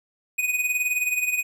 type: tone with tremolo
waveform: square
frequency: 2489 Hz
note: D#7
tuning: in tune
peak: -20 dBFS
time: 0.38-1.43 s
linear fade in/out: 10 ms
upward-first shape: sine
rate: 19 Hz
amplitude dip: 65%
effects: none